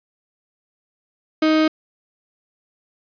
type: tone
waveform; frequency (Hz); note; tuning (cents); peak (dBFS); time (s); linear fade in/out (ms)
35% pulse; 312.9; D#4; +10; -12; 1.42-1.68; 5
effects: resampled to 11025 Hz + 7-bit